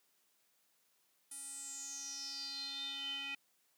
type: tone with band-pass filter sweep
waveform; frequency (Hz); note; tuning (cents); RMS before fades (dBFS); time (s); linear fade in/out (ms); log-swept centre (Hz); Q
square; 277.2; C#4; 0; -44; 1.31-3.35; 5; 9600 to 2600; 9.2
effects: white hiss -75 dBFS RMS until 3.77 s + high-pass 150 Hz 12 dB/octave